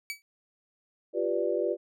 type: tone with exponential decay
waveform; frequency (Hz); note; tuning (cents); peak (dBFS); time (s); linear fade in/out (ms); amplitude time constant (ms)
sawtooth; 2285; D7; -48; -26; 0.1-0.22; 0; 25
type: chord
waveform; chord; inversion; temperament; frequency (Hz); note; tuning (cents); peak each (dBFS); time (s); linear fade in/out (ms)
sine; G dominant seventh; third; equal; 349.2 / 392 / 493.9 / 587.3; F4 / G4 / B4 / D5; 0 / 0 / 0 / 0; -31; 1.13-1.77; 50
effects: none